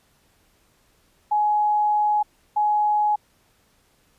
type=tone bursts at uneven times; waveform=sine; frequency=840 Hz; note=G#5; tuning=19 cents sharp; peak=-17 dBFS; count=2; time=1.31-2.23 / 2.56-3.16 s; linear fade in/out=10 ms; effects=pink hiss -62 dBFS RMS until 4.18 s + resampled to 32000 Hz